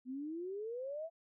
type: exponential sweep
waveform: sine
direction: up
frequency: 246.9 to 675 Hz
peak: -39 dBFS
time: 0.05-1.1 s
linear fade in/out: 50 ms
effects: none